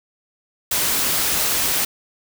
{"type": "noise", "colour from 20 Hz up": "white", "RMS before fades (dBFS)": -20, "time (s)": [0.71, 1.85], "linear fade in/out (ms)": 5, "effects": []}